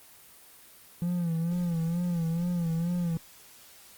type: tone with vibrato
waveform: triangle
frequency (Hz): 170.1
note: F3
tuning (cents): -45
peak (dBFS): -24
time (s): 1.02-3.17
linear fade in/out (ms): 0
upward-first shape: sine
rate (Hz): 2.2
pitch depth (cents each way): 73
effects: white hiss -53 dBFS RMS until 3.97 s + Opus 24 kbps